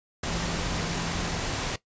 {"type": "tone in noise", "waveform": "sine", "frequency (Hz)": 169.2, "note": "E3", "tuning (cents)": 45, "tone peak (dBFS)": -34, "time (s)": [0.3, 1.38], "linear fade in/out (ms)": 5, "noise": "pink", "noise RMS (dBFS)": -30, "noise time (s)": [0.23, 1.76], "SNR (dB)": -7, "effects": ["noise-tail reverb RT60 0.1 s tail -17 dB re dry", "resampled to 16000 Hz"]}